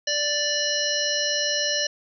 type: harmonic tone with a mistuned harmonic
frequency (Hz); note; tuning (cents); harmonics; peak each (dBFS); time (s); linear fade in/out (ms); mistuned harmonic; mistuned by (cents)
587.3; D5; 0; 1 / 3 / 5 / 7 / 9 / 10; -29 / -29 / -29 / -29 / -29 / -29; 0.07-1.87; 5; 10; -34
effects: none